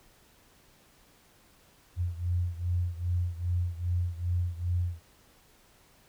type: beating tone pair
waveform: sine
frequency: 87.31 / 89.81 Hz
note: F2 / F2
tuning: 0 / +49 cents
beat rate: 2.5 Hz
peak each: -29 / -32 dBFS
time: 1.96-5 s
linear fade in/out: 50 ms
effects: pink hiss -61 dBFS RMS until 6.08 s